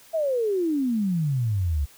sine exponential sweep, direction down, 671 to 67.5 Hz, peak -21 dBFS, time 0.13-1.86 s, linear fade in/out 20 ms, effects white hiss -52 dBFS RMS until 1.97 s

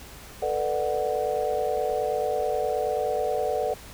sine chord, B minor seventh, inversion third, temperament just, 444.5 / 493.9 / 592.7 / 740.8 Hz, A4 / B4 / D5 / F#5, +18 / 0 / +16 / +2 cents, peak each -29 dBFS, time 0.42-3.74 s, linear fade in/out 5 ms, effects added 60 Hz sine -50 dBFS peak until 3.93 s + pink hiss -45 dBFS RMS until 3.93 s

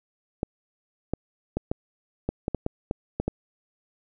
clicks, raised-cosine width 2 ms, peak -12 dBFS, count 11, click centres 0.431 / 1.136 / 1.57 / 1.715 / 2.29 / 2.481 / 2.547 / 2.664 / 2.911 / 3.2 / 3.28 s, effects none

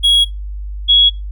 triangle / sine tone pair in turn, 3319 / 3338 Hz, G#7 / G#7, -2 / +8 cents, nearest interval unison, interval 10 cents, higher second, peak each -6 dBFS, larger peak neither, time 0.03-0.25 / 0.88-1.1 s, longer neither, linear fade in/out 20 ms, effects noise-tail reverb RT60 0.2 s tail -21 dB re dry + added 50 Hz sine -22 dBFS peak until 1.31 s

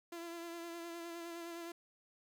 sawtooth tone with vibrato, 338.6 Hz, E4, 46 cents sharp, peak -40 dBFS, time 0.12-1.72 s, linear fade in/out 5 ms, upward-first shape sine, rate 9.7 Hz, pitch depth 27 cents each way, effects 11-bit

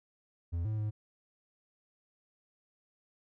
triangle tone with pitch steps, 85 / 108.4 / 106.7 Hz, F2 / A2 / G#2, -46 / -25 / +47 cents, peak -29 dBFS, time 0.52-0.91 s, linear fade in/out 20 ms, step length 130 ms, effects none

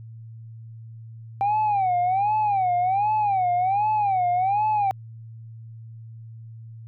sine tone with vibrato, 781 Hz, G5, 7 cents flat, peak -17 dBFS, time 1.41-4.91 s, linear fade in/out 0 ms, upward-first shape sine, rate 1.3 Hz, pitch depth 170 cents each way, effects tanh soft clip ceiling -17 dBFS + added 113 Hz sine -38 dBFS peak until 6.87 s

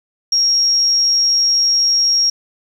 sine tone, 5588 Hz, F8, in tune, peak -11 dBFS, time 0.32-2.3 s, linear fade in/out 5 ms, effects 7-bit

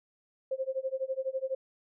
sine tone with tremolo, 528 Hz, C5, 16 cents sharp, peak -27 dBFS, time 0.51-1.55 s, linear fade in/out 5 ms, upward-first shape sine, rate 12 Hz, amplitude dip 95%, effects none

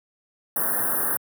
white band-stop noise, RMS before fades -24 dBFS, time 0.56-1.17 s, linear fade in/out 2 ms, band 1800 to 9500 Hz, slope 96 dB/octave, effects high-pass 150 Hz 12 dB/octave

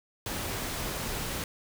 pink noise, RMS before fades -34 dBFS, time 0.26-1.44 s, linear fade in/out 2 ms, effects none

